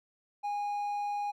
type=tone; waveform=triangle; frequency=821 Hz; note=G#5; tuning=20 cents flat; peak=-29 dBFS; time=0.43-1.32 s; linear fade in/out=20 ms; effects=none